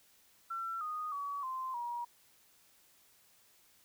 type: tone with pitch steps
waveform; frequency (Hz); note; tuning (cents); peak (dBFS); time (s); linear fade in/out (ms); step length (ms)
sine; 1349 / 1237 / 1134.4 / 1040.2 / 953.9; E6 / D#6 / C#6 / C6 / A#5; +40 / -10 / +40 / -10 / +40; -36; 0.5-2.05; 10; 310
effects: white hiss -66 dBFS RMS until 3.84 s